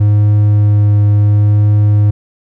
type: tone with vibrato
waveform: triangle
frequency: 103.83 Hz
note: G#2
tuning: in tune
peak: -4 dBFS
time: 0-2.11 s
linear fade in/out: 10 ms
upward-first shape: triangle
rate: 0.72 Hz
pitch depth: 10 cents each way
effects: none